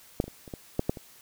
clicks, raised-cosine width 2 ms, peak -10 / -24 / -27 / -30 / -22 / -11 / -11 / -26 dBFS, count 8, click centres 0.201 / 0.241 / 0.28 / 0.478 / 0.538 / 0.794 / 0.895 / 0.972 s, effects white hiss -54 dBFS RMS until 1.21 s

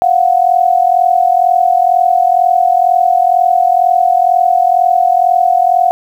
sine tone pair together, 697.9 / 740 Hz, F5 / F#5, -1 / 0 cents, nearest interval minor second, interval 101 cents, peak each -10 dBFS, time 0.02-5.91 s, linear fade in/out 0 ms, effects 7-bit

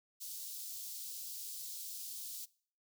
white high-pass noise, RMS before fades -45 dBFS, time 0.2-2.46 s, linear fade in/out 20 ms, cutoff 4000 Hz, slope 24 dB/octave, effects noise-tail reverb RT60 0.5 s tail -22 dB re dry

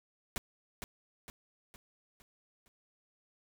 pink noise with echo, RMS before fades -36 dBFS, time 0.36-0.38 s, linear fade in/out 0 ms, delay 460 ms, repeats 5, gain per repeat -6 dB, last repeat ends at 2.68 s, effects none

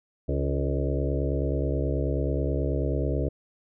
harmonic tone with a mistuned harmonic, 69.3 Hz, C#2, in tune, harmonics 1 / 2 / 4 / 5 / 6 / 7 / 8 / 9, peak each -27 / -30 / -33 / -34 / -35 / -35 / -36 / -37 dBFS, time 0.28-3.29 s, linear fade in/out 10 ms, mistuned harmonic 6, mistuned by +40 cents, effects none

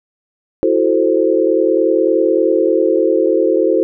sine chord, F# half-diminished seventh, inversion third, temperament equal, 329.6 / 370 / 440 / 523.3 Hz, E4 / F#4 / A4 / C5, 0 / 0 / 0 / 0 cents, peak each -16 dBFS, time 0.63-3.83 s, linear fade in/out 0 ms, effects none

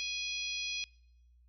harmonic tone, 830.6 Hz, G#5, in tune, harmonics 3 / 4 / 5 / 6 / 7, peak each -38 / -40 / -42 / -44 / -45 dBFS, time 0-0.84 s, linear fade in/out 0 ms, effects noise-tail reverb RT60 0.9 s tail -25 dB re dry + added 60 Hz sine -60 dBFS peak until 1.48 s

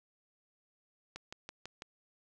click train, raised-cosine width 0.2 ms, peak -26 dBFS, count 5, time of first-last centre 1.16-1.821 s, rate 6.05 Hz, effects none

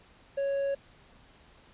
triangle tone, 554.4 Hz, C#5, in tune, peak -25 dBFS, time 0.37-0.75 s, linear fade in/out 10 ms, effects pink hiss -58 dBFS RMS until 1.73 s + resampled to 8000 Hz

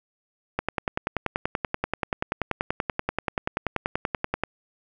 click train, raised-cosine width 0.5 ms, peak -9 dBFS, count 41, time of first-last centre 0.59-4.436 s, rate 10.4 Hz, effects none

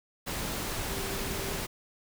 sine tone in noise, 392 Hz, G4, in tune, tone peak -41 dBFS, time 0.87-1.6 s, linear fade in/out 20 ms, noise pink, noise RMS -34 dBFS, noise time 0.26-1.67 s, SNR -10 dB, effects none

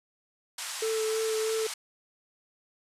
white band-pass noise, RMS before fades -37 dBFS, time 0.58-1.74 s, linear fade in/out 5 ms, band 780 to 9500 Hz, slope 24 dB/octave
triangle tone with vibrato, 440 Hz, A4, in tune, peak -25 dBFS, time 0.82-1.67 s, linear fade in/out 5 ms, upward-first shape sine, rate 3.1 Hz, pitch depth 15 cents each way
effects resampled to 32000 Hz

